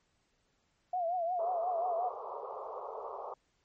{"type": "tone with vibrato", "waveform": "sine", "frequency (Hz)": 698.5, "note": "F5", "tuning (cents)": 0, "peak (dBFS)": -30, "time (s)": [0.93, 2.09], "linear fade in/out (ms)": 5, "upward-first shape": "triangle", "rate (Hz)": 5.6, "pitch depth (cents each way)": 120}
{"type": "band-pass noise", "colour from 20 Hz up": "pink", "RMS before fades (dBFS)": -42, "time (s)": [1.39, 3.34], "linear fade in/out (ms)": 5, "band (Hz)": [410, 1200], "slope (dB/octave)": 96}
{"effects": ["pink hiss -75 dBFS RMS until 3.64 s", "MP3 32 kbps"]}